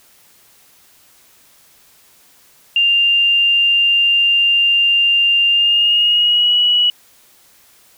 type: tone with pitch glide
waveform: sine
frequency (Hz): 2794 to 2930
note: F7 to F#7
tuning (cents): 0 to -18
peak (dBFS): -10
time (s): 2.76-6.9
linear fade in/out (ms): 2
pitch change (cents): +82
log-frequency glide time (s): 5.49-6.57
effects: white hiss -50 dBFS RMS until 7.97 s